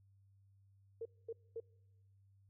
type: tone bursts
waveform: sine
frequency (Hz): 456.6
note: A#4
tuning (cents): -36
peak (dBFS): -40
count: 3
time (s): 1.01-1.602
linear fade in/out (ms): 5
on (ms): 44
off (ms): 230
effects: noise-tail reverb RT60 1.0 s tail -25 dB re dry + added 98 Hz sine -65 dBFS peak until 2.49 s